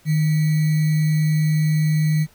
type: tone with sample-and-hold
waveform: sine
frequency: 154.9 Hz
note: D#3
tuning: 7 cents flat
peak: -15 dBFS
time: 0.05-2.27 s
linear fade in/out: 50 ms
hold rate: 2100 Hz
effects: pink hiss -54 dBFS RMS until 2.34 s